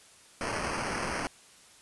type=noise with sample-and-hold; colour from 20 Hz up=violet; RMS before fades=-33 dBFS; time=0.41-1.27 s; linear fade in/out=0 ms; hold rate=3675 Hz; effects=white hiss -56 dBFS RMS until 1.81 s + resampled to 24000 Hz